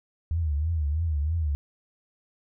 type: tone with vibrato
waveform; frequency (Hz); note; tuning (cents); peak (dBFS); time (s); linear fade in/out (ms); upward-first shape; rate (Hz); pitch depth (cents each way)
sine; 77.78; D#2; 0; -23; 0.31-1.55; 0; triangle; 3.1; 170
effects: none